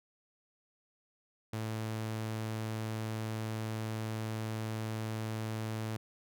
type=tone; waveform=sawtooth; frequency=110 Hz; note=A2; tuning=in tune; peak=-31 dBFS; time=1.53-5.97 s; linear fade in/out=5 ms; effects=none